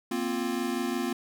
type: chord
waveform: square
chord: Bb suspended second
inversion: none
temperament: equal with one note detuned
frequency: 235.9 / 261.6 / 349.2 Hz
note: Bb3 / C4 / F4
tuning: +21 / 0 / 0 cents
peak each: -33 dBFS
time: 0.11-1.13 s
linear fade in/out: 5 ms
effects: none